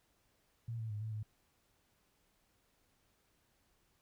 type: tone with pitch steps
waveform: sine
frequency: 115.7 / 111.6 / 104.8 / 110 / 107.2 Hz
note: A#2 / A2 / G#2 / A2 / A2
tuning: -13 / +25 / +16 / 0 / -45 cents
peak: -38 dBFS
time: 0.68-1.23 s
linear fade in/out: 5 ms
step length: 110 ms
effects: pink hiss -75 dBFS RMS until 4.01 s